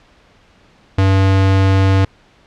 square tone, 96.3 Hz, G2, 30 cents flat, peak -10 dBFS, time 0.98-2.05 s, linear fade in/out 5 ms, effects pink hiss -50 dBFS RMS until 2.46 s + low-pass 4000 Hz 12 dB/octave

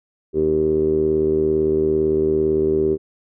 10% pulse tone with low-pass filter, 77.78 Hz, D#2, in tune, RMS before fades -18 dBFS, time 0.33-2.98 s, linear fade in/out 50 ms, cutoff 390 Hz, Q 8.6, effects none

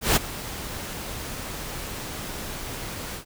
pink noise with ADSR envelope, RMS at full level -17 dBFS, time 0.01-3.25 s, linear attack 150 ms, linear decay 20 ms, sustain -17 dB, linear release 93 ms, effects none

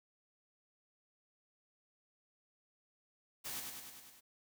white noise with echo, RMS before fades -43 dBFS, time 3.44-3.61 s, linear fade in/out 20 ms, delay 100 ms, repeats 6, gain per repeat -3 dB, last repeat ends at 4.21 s, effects none

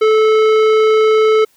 sine tone with tanh clipping, 435.5 Hz, A4, 18 cents flat, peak -10 dBFS, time 0.01-1.45 s, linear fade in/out 10 ms, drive 15 dB, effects white hiss -55 dBFS RMS until 1.56 s

